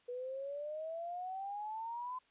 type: exponential sweep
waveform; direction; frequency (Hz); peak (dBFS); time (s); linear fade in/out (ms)
sine; up; 485.3 to 1026; -39; 0.08-2.19; 10
effects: white hiss -70 dBFS RMS until 2.3 s + resampled to 8000 Hz